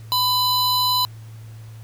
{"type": "tone pair together", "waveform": "square", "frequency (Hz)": [998, 4024], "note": ["B5", "B7"], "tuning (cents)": [18, 32], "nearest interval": "2 octaves", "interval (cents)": 2414, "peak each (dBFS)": [-21, -20], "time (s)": [0.12, 1.05], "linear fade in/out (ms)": 0, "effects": ["added 111 Hz sine -36 dBFS peak until 1.83 s", "pink hiss -52 dBFS RMS until 1.83 s"]}